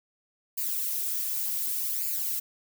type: noise with flanger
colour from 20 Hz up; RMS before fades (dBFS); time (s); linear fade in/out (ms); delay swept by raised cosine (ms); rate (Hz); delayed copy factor
violet; -30; 0.57-2.4; 10; 0.42 to 3.42; 0.67; +0.65
effects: none